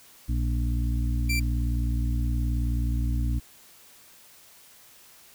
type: harmonic tone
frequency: 59 Hz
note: A#1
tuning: 22 cents sharp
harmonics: 1 / 2 / 4 / 5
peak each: -24 / -30 / -36 / -38 dBFS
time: 0.28-3.4 s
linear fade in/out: 20 ms
type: tone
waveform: sawtooth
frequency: 2349 Hz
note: D7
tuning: in tune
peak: -23 dBFS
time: 1.29-1.4 s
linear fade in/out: 10 ms
effects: white hiss -53 dBFS RMS until 5.34 s